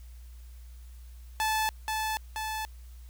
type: tone with echo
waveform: sawtooth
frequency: 871 Hz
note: A5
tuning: 18 cents flat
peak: -22 dBFS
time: 1.4-1.69 s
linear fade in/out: 0 ms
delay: 480 ms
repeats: 2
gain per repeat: -3 dB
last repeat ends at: 2.65 s
effects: added 60 Hz sine -44 dBFS peak until 3.09 s + white hiss -62 dBFS RMS until 3.09 s